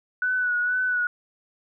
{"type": "tone with vibrato", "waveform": "sine", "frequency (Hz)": 1480, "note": "F#6", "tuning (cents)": 0, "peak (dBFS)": -21, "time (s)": [0.22, 1.07], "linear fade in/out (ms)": 2, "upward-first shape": "sine", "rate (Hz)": 2.1, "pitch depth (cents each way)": 33, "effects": []}